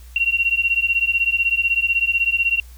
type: beating tone pair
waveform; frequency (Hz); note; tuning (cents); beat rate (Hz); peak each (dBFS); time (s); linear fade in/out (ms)
sine; 2740 / 2756; F7 / F7; -34 / -24; 16; -19; 0.16-2.6; 2
effects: added 60 Hz sine -38 dBFS peak until 2.77 s + white hiss -51 dBFS RMS until 2.77 s